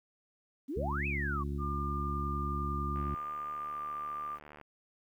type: exponential two-way sweep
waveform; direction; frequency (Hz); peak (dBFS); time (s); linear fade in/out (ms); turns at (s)
sine; up then down; 246.9 to 2637 to 1074; -34; 0.68-1.44; 20; 1.07
type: harmonic tone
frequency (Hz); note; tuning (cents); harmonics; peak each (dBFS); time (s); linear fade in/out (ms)
71; C#2; +42; 1 / 2 / 3 / 4 / 5; -35 / -39 / -42 / -45 / -45; 0.76-3.15; 10
type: tone with pitch glide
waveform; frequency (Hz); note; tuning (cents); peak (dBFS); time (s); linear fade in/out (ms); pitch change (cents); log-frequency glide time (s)
sine; 1200 to 1191; D6 to D6; +37 to +24; -36; 1.58-4.39; 50; -13; 3.57-3.82
type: click train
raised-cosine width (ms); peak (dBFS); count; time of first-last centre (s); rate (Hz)
0.5; -35; 124; 2.96-4.613; 74.4
effects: 11-bit